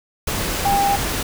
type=tone in noise; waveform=sine; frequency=799 Hz; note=G5; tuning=33 cents sharp; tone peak=-15 dBFS; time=0.65-0.96 s; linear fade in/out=5 ms; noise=pink; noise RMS=-23 dBFS; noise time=0.27-1.23 s; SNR=+5 dB; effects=none